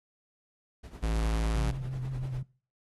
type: noise with tremolo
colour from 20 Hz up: brown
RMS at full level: -40 dBFS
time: 0.83-2.42 s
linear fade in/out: 10 ms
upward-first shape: triangle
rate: 10 Hz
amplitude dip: 75%
type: tone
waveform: square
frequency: 55 Hz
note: A1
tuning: in tune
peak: -27 dBFS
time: 1.02-1.72 s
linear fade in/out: 20 ms
type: tone with vibrato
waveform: sine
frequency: 129.6 Hz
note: C3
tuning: 16 cents flat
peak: -32 dBFS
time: 1.56-2.43 s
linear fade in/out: 5 ms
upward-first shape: sine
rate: 6 Hz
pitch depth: 51 cents each way
effects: noise-tail reverb RT60 0.4 s tail -22 dB re dry + AAC 32 kbps